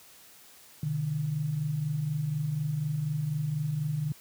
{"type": "tone pair together", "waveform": "sine", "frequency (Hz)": [127.31, 151.4], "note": ["C3", "D#3"], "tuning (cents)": [-47, -47], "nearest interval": "minor third", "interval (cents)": 300, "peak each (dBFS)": [-35, -28], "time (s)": [0.83, 4.12], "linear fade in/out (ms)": 2, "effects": ["white hiss -54 dBFS RMS until 4.2 s", "high-pass 60 Hz 12 dB/octave"]}